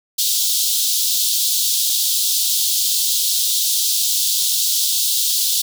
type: high-pass noise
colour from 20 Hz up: pink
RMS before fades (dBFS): -18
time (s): 0.18-5.62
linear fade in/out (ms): 10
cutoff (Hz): 3400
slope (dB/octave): 48
effects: none